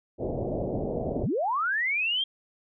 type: low-pass noise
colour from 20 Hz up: white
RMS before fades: -30 dBFS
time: 0.18-1.27 s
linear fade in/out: 50 ms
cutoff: 660 Hz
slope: 48 dB/octave
type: linear sweep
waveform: sine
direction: up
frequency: 61.74 to 3242 Hz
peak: -24 dBFS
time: 1.23-2.24 s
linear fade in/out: 5 ms
effects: none